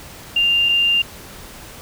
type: tone pair in turn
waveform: sine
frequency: 2794 / 2794 Hz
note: F7 / F7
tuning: 0 / 0 cents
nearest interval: unison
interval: 0 cents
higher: neither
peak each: -13 dBFS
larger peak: neither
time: 0.36-0.69 / 0.69-1.02 s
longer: neither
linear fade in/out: 5 ms
effects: pink hiss -38 dBFS RMS until 1.81 s